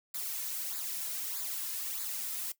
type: noise with flanger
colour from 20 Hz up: blue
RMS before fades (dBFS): -37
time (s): 0.14-2.52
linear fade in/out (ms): 5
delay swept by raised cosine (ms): 0.34 to 2.64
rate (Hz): 1.6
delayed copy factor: -0.7
effects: noise-tail reverb RT60 0.1 s tail -17 dB re dry